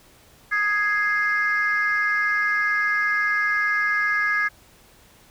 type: chord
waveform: sine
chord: Ab major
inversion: second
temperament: equal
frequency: 1244.5 / 1661.2 / 2093 Hz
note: Eb6 / Ab6 / C7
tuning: 0 / 0 / 0 cents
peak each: -26 / -20 / -24 dBFS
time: 0.51-4.49 s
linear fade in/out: 20 ms
effects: tanh soft clip ceiling -13 dBFS + pink hiss -53 dBFS RMS until 5.3 s